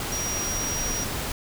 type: tone in noise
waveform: sine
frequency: 5720 Hz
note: F8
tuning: 41 cents sharp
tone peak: -28 dBFS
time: 0.12-1.04 s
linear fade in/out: 2 ms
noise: pink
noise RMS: -30 dBFS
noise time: 0-1.32 s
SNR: -1 dB
effects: none